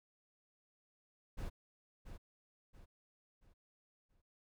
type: noise with echo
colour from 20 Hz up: brown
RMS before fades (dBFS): -41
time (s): 1.37-1.5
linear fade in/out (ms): 20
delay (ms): 680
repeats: 4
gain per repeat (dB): -8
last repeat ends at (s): 4.22
effects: none